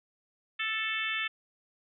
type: harmonic tone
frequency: 440 Hz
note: A4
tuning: in tune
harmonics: 3 / 4 / 5 / 6 / 7 / 8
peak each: -39 / -35 / -36 / -35 / -39 / -39 dBFS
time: 0.59-1.28 s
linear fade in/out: 10 ms
effects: none